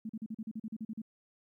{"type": "tone bursts", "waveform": "sine", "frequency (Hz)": 220, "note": "A3", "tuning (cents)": 0, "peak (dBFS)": -36, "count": 12, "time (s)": [0.05, 1.018], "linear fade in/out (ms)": 5, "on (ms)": 44, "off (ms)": 40, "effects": ["13-bit"]}